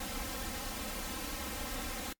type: noise with comb filter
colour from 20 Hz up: pink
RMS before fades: -39 dBFS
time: 0-2.13 s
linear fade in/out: 5 ms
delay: 3.8 ms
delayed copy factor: +1
effects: noise-tail reverb RT60 0.1 s tail -24 dB re dry + MP3 96 kbps